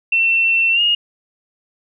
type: tone with pitch glide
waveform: sine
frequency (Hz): 2696 to 2856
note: E7 to F7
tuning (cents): +38 to +38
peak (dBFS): -12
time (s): 0.12-0.95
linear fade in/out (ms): 5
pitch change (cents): +100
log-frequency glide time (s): 0.73-0.81
effects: none